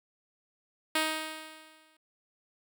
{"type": "tone with exponential decay", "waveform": "5% pulse", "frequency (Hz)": 313.8, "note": "D#4", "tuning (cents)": 15, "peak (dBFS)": -13, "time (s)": [0.95, 1.97], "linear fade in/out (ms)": 5, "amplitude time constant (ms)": 220, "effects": []}